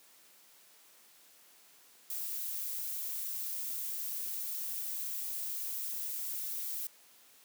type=noise; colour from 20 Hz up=violet; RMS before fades=-38 dBFS; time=2.1-6.87 s; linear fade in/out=2 ms; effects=white hiss -61 dBFS RMS until 7.44 s + high-pass 200 Hz 12 dB/octave